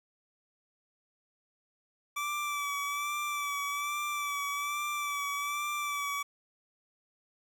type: tone with vibrato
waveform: 25% pulse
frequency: 1158 Hz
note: D6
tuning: 25 cents flat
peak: -28 dBFS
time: 2.16-6.23 s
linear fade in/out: 10 ms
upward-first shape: sine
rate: 1.2 Hz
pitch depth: 32 cents each way
effects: 10-bit